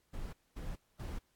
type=noise bursts; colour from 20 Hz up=brown; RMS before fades=-41 dBFS; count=3; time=0.13-1.19 s; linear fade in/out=10 ms; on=200 ms; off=230 ms; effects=pink hiss -75 dBFS RMS until 1.35 s + AAC 64 kbps